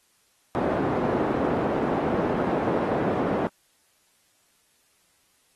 pink band-pass noise, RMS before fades -25 dBFS, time 0.55-3.47 s, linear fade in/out 0 ms, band 220 to 770 Hz, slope 12 dB/octave, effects white hiss -65 dBFS RMS until 5.55 s + AAC 32 kbps

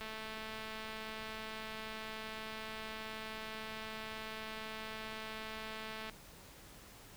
click train, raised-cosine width 0.3 ms, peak -29 dBFS, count 1334, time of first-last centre 0.01-6.097 s, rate 219 Hz, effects pink hiss -56 dBFS RMS until 7.16 s

